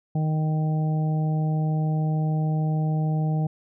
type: harmonic tone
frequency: 155.56 Hz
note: D#3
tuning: in tune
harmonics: 1 / 2 / 3 / 4 / 5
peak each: -21 / -36 / -39 / -39 / -36 dBFS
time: 0.15-3.47 s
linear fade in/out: 5 ms
effects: none